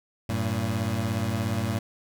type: beating tone pair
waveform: 25% pulse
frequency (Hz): 96.6 / 113.6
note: G2 / A#2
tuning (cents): -25 / -44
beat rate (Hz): 17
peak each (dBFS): -25 / -24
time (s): 0.29-1.79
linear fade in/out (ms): 5
effects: none